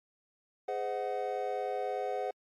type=chord; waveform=triangle; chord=Ab dominant seventh; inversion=none; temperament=equal with one note detuned; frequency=415.3 / 512.2 / 622.3 / 740 Hz; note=Ab4 / C5 / Eb5 / Gb5; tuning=0 / -37 / 0 / 0 cents; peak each=-36 / -35 / -40 / -34 dBFS; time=0.68-2.31 s; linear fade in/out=5 ms; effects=AAC 64 kbps